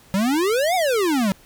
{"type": "exponential two-way sweep", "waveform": "square", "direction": "up then down", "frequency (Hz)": [184.5, 763, 184.5], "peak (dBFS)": -18, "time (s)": [0.14, 1.32], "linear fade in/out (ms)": 0, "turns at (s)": 0.75, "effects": ["pink hiss -51 dBFS RMS until 1.45 s"]}